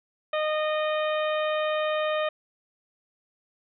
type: harmonic tone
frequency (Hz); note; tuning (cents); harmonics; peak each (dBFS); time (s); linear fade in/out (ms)
615; D#5; -20; 1 / 2 / 3 / 4 / 5 / 6; -25 / -31 / -35 / -37 / -39 / -41; 0.33-2.29; 5
effects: none